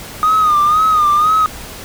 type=tone with vibrato; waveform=triangle; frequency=1231 Hz; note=D#6; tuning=19 cents flat; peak=-6 dBFS; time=0.23-1.46 s; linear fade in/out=0 ms; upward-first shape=sine; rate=2 Hz; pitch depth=74 cents each way; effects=tanh soft clip ceiling -5 dBFS + pink hiss -31 dBFS RMS until 1.84 s